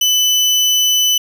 30% pulse tone, 3000 Hz, F#7, 23 cents sharp, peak -8 dBFS, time 0.01-1.18 s, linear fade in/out 5 ms, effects none

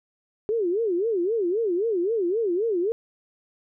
sine tone with vibrato, 399.1 Hz, G4, 31 cents sharp, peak -21 dBFS, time 0.49-2.92 s, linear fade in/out 0 ms, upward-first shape sine, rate 3.8 Hz, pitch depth 270 cents each way, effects none

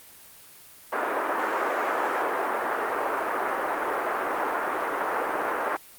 white band-pass noise, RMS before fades -27 dBFS, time 0.92-5.77 s, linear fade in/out 10 ms, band 340 to 1500 Hz, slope 24 dB/octave, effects white hiss -49 dBFS RMS until 5.98 s + Opus 32 kbps

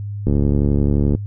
click train, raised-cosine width 3 ms, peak -5 dBFS, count 64, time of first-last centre 0.27-1.15 s, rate 71.6 Hz, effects noise-tail reverb RT60 0.1 s tail -19 dB re dry + added 102 Hz sine -24 dBFS peak until 1.26 s

